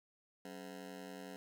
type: ring-modulated tone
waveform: 20% pulse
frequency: 233.5 Hz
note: A#3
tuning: 3 cents sharp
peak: -39 dBFS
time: 0.45-1.36 s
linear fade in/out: 0 ms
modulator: 45.5 Hz
effects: none